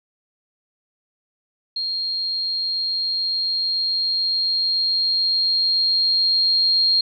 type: tone with level ramp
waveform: sine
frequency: 4229 Hz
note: C8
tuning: 18 cents sharp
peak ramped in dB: -22 to -14 dBFS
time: 1.76-7.01 s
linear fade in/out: 5 ms
effects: none